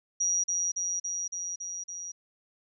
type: tone with echo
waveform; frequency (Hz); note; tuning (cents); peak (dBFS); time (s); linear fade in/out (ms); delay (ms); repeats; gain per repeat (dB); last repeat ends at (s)
sine; 5760; F#8; -47; -24; 0.2-0.44; 10; 280; 6; -2; 2.12
effects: none